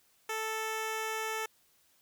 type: tone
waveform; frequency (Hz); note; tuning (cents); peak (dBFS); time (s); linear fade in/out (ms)
10% pulse; 440; A4; 0; -25; 0.29-1.46; 5
effects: white hiss -68 dBFS RMS until 2.01 s